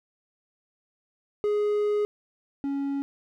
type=tone pair in turn; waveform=triangle; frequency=416.5 / 278.5 Hz; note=G#4 / C#4; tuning=+5 / +8 cents; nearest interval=perfect fifth; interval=697 cents; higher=first; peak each=-20 / -24 dBFS; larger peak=first; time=1.44-2.05 / 2.64-3.02 s; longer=first; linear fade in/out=0 ms; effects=none